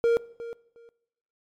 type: tone with echo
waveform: triangle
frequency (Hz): 466.2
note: A#4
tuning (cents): 0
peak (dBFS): -16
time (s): 0.04-0.17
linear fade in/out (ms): 0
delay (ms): 360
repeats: 2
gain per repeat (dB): -15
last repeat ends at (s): 0.89
effects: noise-tail reverb RT60 0.8 s tail -20 dB re dry + MP3 96 kbps